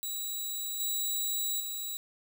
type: tone with level steps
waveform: 10% pulse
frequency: 3894 Hz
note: B7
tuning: 25 cents flat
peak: -26 / -22 / -27 dBFS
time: 0.03-1.97 s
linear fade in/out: 0 ms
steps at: 0.8 / 1.6 s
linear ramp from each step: 2 ms
effects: 9-bit